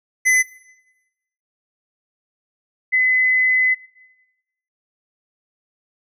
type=tone pair in turn; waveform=square / sine; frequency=2023 / 2023 Hz; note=B6 / B6; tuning=+41 / +41 cents; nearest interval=unison; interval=0 cents; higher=neither; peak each=-13 dBFS; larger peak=neither; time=0.25-0.43 / 2.92-3.75 s; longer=second; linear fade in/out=20 ms; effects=noise-tail reverb RT60 1.0 s tail -19 dB re dry + low-pass 12000 Hz 12 dB/octave